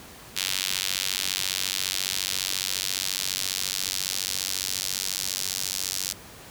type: tone with high-pass filter sweep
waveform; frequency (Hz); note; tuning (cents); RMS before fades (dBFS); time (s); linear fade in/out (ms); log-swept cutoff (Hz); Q
sawtooth; 94.5; F#2; +37; -29; 0.36-6.13; 10; 3400 to 5200; 1.3
effects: pink hiss -45 dBFS RMS until 6.5 s + high-pass 60 Hz 12 dB/octave